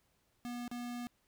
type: tone with dropouts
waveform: square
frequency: 242 Hz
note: B3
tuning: 35 cents flat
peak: -40 dBFS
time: 0.45-1.07 s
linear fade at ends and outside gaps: 0 ms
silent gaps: 0.679-0.714 s
effects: pink hiss -75 dBFS RMS until 1.27 s